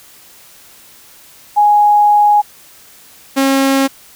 sine / sawtooth tone pair in turn, 830.6 / 271 Hz, G#5 / C#4, 0 / -39 cents, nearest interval octave + perfect fifth, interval 1939 cents, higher first, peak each -6 dBFS, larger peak neither, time 1.56-2.42 / 3.36-3.88 s, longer first, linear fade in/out 20 ms, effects white hiss -42 dBFS RMS until 4.15 s

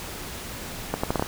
accelerating click train, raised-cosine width 1 ms, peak -9 dBFS, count 6, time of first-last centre 0.94-1.224 s, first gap 95 ms, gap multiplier 0.74, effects pink hiss -36 dBFS RMS until 1.27 s

